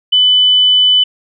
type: tone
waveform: sine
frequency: 3000 Hz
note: F#7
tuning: 23 cents sharp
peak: -6 dBFS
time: 0.12-1.04 s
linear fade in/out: 10 ms
effects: none